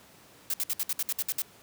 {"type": "noise bursts", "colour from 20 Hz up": "blue", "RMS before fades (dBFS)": -29, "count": 10, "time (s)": [0.5, 1.42], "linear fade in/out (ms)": 2, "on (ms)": 38, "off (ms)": 60, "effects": ["pink hiss -55 dBFS RMS until 1.62 s", "high-pass 100 Hz 12 dB/octave"]}